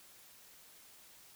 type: silence
effects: white hiss -59 dBFS RMS until 1.35 s